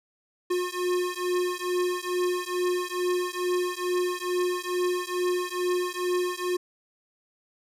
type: beating tone pair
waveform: square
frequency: 358.2 / 360.5 Hz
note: F4 / F#4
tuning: +44 / -45 cents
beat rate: 2.3 Hz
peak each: -29 dBFS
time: 0.5-6.57 s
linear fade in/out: 10 ms
effects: resampled to 32000 Hz